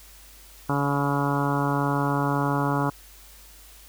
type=harmonic tone with a mistuned harmonic; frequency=141.7 Hz; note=C#3; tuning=38 cents sharp; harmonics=1 / 2 / 3 / 4 / 5 / 6 / 7 / 8 / 9 / 10; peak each=-26 / -27 / -33 / -34 / -34 / -31 / -31 / -33 / -34 / -35 dBFS; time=0.69-2.9 s; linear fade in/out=5 ms; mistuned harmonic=8; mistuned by=-22 cents; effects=added 50 Hz sine -50 dBFS peak until 3.88 s + white hiss -50 dBFS RMS until 3.88 s

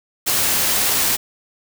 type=noise; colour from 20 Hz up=white; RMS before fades=-18 dBFS; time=0.26-1.17 s; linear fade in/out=20 ms; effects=none

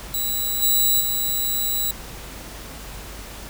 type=tone with level steps; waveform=5% pulse; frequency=3921 Hz; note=B7; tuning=13 cents flat; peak=-14 / -8 / -13 dBFS; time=0.14-1.91 s; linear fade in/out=2 ms; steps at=0.62 / 1 s; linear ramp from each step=10 ms; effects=added 50 Hz sine -38 dBFS peak until 3.49 s + pink hiss -38 dBFS RMS until 3.49 s

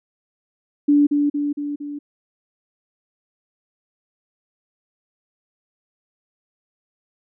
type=tone with echo; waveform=sine; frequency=290.3 Hz; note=D4; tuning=20 cents flat; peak=-11 dBFS; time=0.88-1.07 s; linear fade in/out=10 ms; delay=230 ms; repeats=4; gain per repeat=-4 dB; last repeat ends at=1.99 s; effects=none

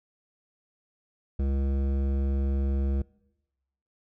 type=tone with hard clipping; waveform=triangle; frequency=68.3 Hz; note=C#2; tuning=25 cents flat; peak=-26 dBFS; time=1.39-3.02 s; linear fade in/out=5 ms; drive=17 dB; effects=noise-tail reverb RT60 1.0 s tail -24 dB re dry

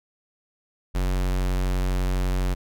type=tone; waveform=square; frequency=46 Hz; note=F#1; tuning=9 cents flat; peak=-22 dBFS; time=0.94-2.55 s; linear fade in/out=20 ms; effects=none

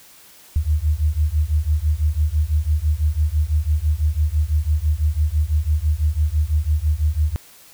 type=beating tone pair; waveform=sine; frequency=73.42 / 79.42 Hz; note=D2 / D#2; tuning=0 / +36 cents; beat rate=6 Hz; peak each=-19 dBFS; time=0.56-7.36 s; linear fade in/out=0 ms; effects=white hiss -47 dBFS RMS until 7.73 s

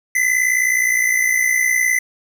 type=tone pair together; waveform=square; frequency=1991.5 / 2051 Hz; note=B6 / C7; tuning=+14 / -35 cents; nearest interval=minor second; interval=51 cents; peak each=-18 dBFS; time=0.15-1.99 s; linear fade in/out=5 ms; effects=none

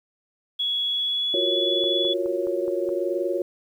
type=tone with pitch glide; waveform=sine; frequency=3361 to 3412 Hz; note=G#7 to G#7; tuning=+20 to +46 cents; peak=-22 dBFS; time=0.59-2.14 s; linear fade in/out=10 ms; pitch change=+26 cents; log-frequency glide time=0.85-1.54 s
type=chord; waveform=sine; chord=Gb major seventh; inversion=third; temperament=equal; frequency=349.2 / 370 / 466.2 / 554.4 Hz; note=F4 / Gb4 / Bb4 / Db5; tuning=0 / 0 / 0 / 0 cents; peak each=-27 / -28 / -32 / -27 dBFS; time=1.34-3.42 s; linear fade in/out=2 ms
type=click train; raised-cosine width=1 ms; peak=-28 dBFS; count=6; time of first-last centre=1.84-2.89 s; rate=4.76 Hz
effects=9-bit

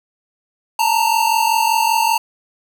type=tone pair together; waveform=square; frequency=884.8 / 930 Hz; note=A5 / A#5; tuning=+9 / -4 cents; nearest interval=minor second; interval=87 cents; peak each=-17 dBFS; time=0.79-2.18 s; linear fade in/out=5 ms; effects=7-bit

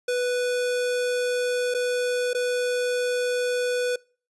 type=tone with dropouts; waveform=square; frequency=493.9 Hz; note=B4; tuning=in tune; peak=-23 dBFS; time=0.08-3.96 s; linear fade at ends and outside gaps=5 ms; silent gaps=1.741-1.746 / 2.333-2.347 s; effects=noise-tail reverb RT60 0.4 s tail -25 dB re dry + resampled to 24000 Hz

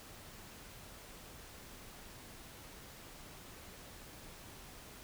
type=silence; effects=pink hiss -53 dBFS RMS until 5.03 s

